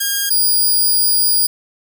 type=tone pair in turn; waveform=5% pulse; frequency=1622 / 4861 Hz; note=G#6 / D#8; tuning=-41 / -41 cents; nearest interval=octave + perfect fifth; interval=1900 cents; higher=second; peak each=-5 dBFS; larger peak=neither; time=0-0.3 / 0.3-1.47 s; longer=second; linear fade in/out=10 ms; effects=none